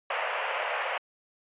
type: band-pass noise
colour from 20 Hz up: pink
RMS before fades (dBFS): -31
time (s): 0.1-0.98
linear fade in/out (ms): 5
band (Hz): 520 to 2900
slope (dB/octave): 48
effects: resampled to 8000 Hz